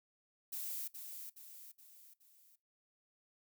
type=noise with echo; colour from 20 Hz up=violet; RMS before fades=-42 dBFS; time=0.52-0.88 s; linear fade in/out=10 ms; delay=420 ms; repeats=4; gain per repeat=-6 dB; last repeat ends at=2.56 s; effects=noise-tail reverb RT60 0.2 s tail -18 dB re dry